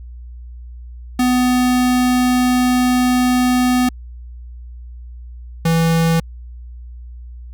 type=tone pair in turn; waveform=square; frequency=250 / 164.8 Hz; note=B3 / E3; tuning=+21 / 0 cents; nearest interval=perfect fifth; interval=721 cents; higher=first; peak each=-13 dBFS; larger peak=neither; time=1.19-3.89 / 5.65-6.2 s; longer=first; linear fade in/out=5 ms; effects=added 60 Hz sine -31 dBFS peak until 7.53 s